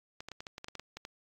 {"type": "clicks", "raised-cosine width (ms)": 0.2, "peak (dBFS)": -25, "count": 12, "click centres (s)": [0.205, 0.286, 0.317, 0.405, 0.468, 0.581, 0.644, 0.684, 0.753, 0.796, 0.97, 1.051], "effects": ["AAC 64 kbps"]}